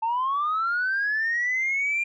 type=linear sweep; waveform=sine; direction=up; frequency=880 to 2402 Hz; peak=-21 dBFS; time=0.02-2.04 s; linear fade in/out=10 ms; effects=tanh soft clip ceiling -19 dBFS